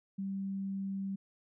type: tone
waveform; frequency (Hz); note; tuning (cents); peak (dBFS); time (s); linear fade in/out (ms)
sine; 194.8; G3; -11; -34; 0.18-1.16; 10
effects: none